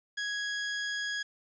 sawtooth tone, 1661.2 Hz, G#6, in tune, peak -28 dBFS, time 0.17-1.23 s, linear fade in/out 10 ms, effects resampled to 16000 Hz + 10-bit

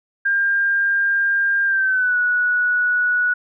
sine tone with pitch glide, 1601 to 1468.1 Hz, G6 to F#6, +36 to -14 cents, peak -15 dBFS, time 0.25-3.34 s, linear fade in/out 10 ms, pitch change -150 cents, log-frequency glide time 1.65-2.17 s, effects none

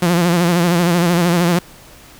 sawtooth tone with vibrato, 173.2 Hz, F3, 14 cents flat, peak -8 dBFS, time 0.02-1.59 s, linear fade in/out 5 ms, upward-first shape sine, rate 13 Hz, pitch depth 68 cents each way, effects pink hiss -42 dBFS RMS until 2.19 s

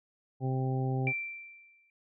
harmonic tone, 130.81 Hz, C3, in tune, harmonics 1 / 2 / 3 / 4 / 5 / 6, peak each -29 / -37 / -38 / -44 / -49 / -40 dBFS, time 0.4-1.13 s, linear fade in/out 50 ms
sine tone with exponential decay, 2349 Hz, D7, in tune, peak -27 dBFS, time 1.07-1.9 s, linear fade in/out 1 ms, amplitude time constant 180 ms
effects none

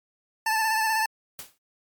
25% pulse tone with vibrato, 880 Hz, A5, in tune, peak -18 dBFS, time 0.46-1.06 s, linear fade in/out 5 ms, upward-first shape sine, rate 16 Hz, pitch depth 33 cents each way
white noise with exponential decay, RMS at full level -35 dBFS, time 1.39-1.58 s, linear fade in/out 1 ms, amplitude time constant 40 ms
effects MP3 96 kbps

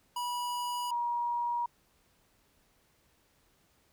square / sine tone pair in turn, 974 / 954 Hz, B5 / A#5, -24 / +40 cents, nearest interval unison, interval 36 cents, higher first, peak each -33 / -29 dBFS, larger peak second, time 0.16-0.91 / 0.91-1.66 s, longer neither, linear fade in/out 5 ms, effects pink hiss -69 dBFS RMS until 3.92 s

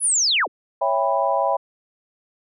sine linear sweep, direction down, 10710 to 155.56 Hz, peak -16 dBFS, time 0-0.48 s, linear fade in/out 50 ms
sine chord, C# half-diminished seventh, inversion none, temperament equal with one note detuned, 554.4 / 659.3 / 798.6 / 987.8 Hz, C#5 / E5 / G5 / B5, 0 / 0 / +32 / 0 cents, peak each -23 dBFS, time 0.81-1.57 s, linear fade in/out 10 ms
effects none

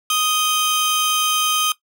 sawtooth tone pair together, 1244.5 / 3136 Hz, D#6 / G7, 0 / 0 cents, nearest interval octave + major third, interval 1600 cents, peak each -16 dBFS, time 0.1-1.72 s, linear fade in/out 2 ms, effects noise-tail reverb RT60 0.1 s tail -17 dB re dry

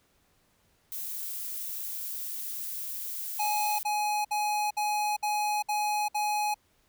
violet noise, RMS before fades -36 dBFS, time 0.92-3.83 s, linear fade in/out 0 ms
square tone bursts, 839 Hz, G#5, 17 cents sharp, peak -27 dBFS, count 7, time 3.39-6.544 s, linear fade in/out 10 ms, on 400 ms, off 59 ms
effects pink hiss -68 dBFS RMS until 6.88 s

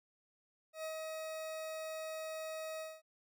40% pulse tone with ADSR envelope, 634 Hz, D#5, 32 cents sharp, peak -38 dBFS, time 0.73-3.02 s, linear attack 110 ms, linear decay 89 ms, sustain -2 dB, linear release 220 ms, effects none

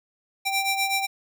sawtooth ring-modulated tone, 1568 Hz, G6, in tune, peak -16 dBFS, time 0.45-1.07 s, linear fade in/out 20 ms, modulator 788 Hz, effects none

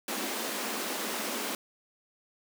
pink high-pass noise, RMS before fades -34 dBFS, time 0.08-1.55 s, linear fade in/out 2 ms, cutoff 200 Hz, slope 96 dB/octave, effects none

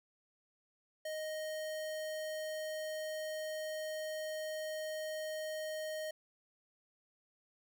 square tone, 622.3 Hz, D#5, in tune, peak -39 dBFS, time 1.05-6.11 s, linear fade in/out 5 ms, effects none

